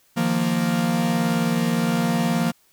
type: chord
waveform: 45% pulse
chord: Eb suspended second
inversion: none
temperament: equal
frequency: 155.56 / 174.61 / 233.1 Hz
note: Eb3 / F3 / Bb3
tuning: 0 / 0 / 0 cents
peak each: -28 / -23 / -22 dBFS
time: 0.16-2.52 s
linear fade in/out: 20 ms
effects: white hiss -60 dBFS RMS until 2.72 s